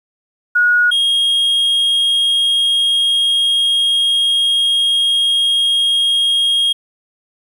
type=tone pair in turn; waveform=sine / triangle; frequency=1451 / 3257 Hz; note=F#6 / G#7; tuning=-34 / -34 cents; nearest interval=octave + major second; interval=1400 cents; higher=second; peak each=-9 / -10 dBFS; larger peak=first; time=0.55-0.91 / 0.91-6.73 s; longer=second; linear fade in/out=10 ms; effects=8-bit